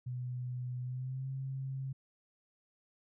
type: tone with pitch glide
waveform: sine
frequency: 124.8 to 133.76 Hz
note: B2 to C3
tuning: +19 to +39 cents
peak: -36 dBFS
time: 0.06-1.93 s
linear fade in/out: 10 ms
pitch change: +120 cents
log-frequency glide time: 0.82-1.29 s
effects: none